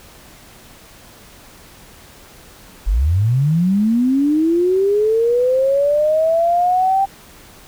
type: linear sweep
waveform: sine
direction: up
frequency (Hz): 39.75 to 788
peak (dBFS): -12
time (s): 2.86-7.06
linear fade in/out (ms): 20
effects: pink hiss -43 dBFS RMS until 7.67 s